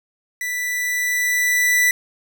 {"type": "tone with level ramp", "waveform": "45% pulse", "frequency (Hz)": 1975.5, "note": "B6", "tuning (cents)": 0, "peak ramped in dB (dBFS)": [-23, -13], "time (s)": [0.41, 1.91], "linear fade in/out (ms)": 2, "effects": []}